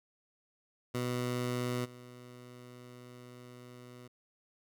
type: tone with level steps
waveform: 15% pulse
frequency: 123.47 Hz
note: B2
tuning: in tune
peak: -26 / -43 dBFS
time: 0.94-4.08 s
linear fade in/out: 10 ms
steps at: 1.84 s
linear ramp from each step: 20 ms
effects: none